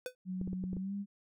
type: tone with exponential decay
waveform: square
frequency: 503 Hz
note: B4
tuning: 32 cents sharp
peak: -33 dBFS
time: 0.06-0.15 s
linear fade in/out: 1 ms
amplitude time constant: 18 ms
type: tone with pitch glide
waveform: sine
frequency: 185 to 200.6 Hz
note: F#3 to G3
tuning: 0 to +40 cents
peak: -35 dBFS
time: 0.25-1.06 s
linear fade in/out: 50 ms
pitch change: +140 cents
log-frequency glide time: 0.77-0.94 s
type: clicks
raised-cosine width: 3 ms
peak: -28 dBFS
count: 6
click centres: 0.414 / 0.476 / 0.531 / 0.639 / 0.731 / 0.768 s
effects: none